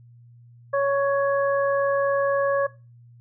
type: harmonic tone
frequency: 557 Hz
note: C#5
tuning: 8 cents sharp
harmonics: 1 / 2 / 3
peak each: -20 / -26 / -30 dBFS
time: 0.73-2.67 s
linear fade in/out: 10 ms
effects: noise-tail reverb RT60 0.3 s tail -19 dB re dry + added 119 Hz sine -47 dBFS peak until 3.2 s